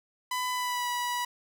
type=tone with pitch glide; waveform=sawtooth; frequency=1001 to 975.9 Hz; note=B5 to B5; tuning=+23 to -21 cents; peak=-25 dBFS; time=0.31-1.25 s; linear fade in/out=5 ms; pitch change=-44 cents; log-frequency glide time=0.52-0.88 s; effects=none